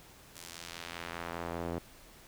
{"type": "tone with band-pass filter sweep", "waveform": "sawtooth", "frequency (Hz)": 85, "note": "F2", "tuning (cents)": -46, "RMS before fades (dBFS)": -41, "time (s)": [0.35, 1.79], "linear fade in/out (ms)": 10, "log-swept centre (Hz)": [9600, 420], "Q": 0.78, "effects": ["pink hiss -56 dBFS RMS until 2.27 s"]}